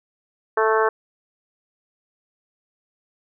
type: harmonic tone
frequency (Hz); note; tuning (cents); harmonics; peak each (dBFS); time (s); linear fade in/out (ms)
219.9; A3; -1; 2 / 3 / 4 / 5 / 6 / 7 / 8; -19 / -26 / -24 / -23 / -27 / -26 / -31; 0.57-0.89; 5
effects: none